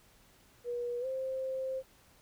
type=tone with pitch glide; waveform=sine; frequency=482.1 to 525.7 Hz; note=B4 to C5; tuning=-42 to +8 cents; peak=-33 dBFS; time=0.64-1.83 s; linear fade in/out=50 ms; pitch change=+150 cents; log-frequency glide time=1-1.06 s; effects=pink hiss -63 dBFS RMS until 2.21 s